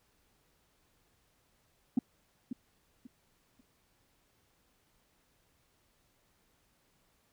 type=tone with echo; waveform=sine; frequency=246.9 Hz; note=B3; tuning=in tune; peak=-21 dBFS; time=1.97-1.99 s; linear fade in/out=5 ms; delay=540 ms; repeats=3; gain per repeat=-12 dB; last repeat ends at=3.61 s; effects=tanh soft clip ceiling -21 dBFS + pink hiss -72 dBFS RMS until 7.32 s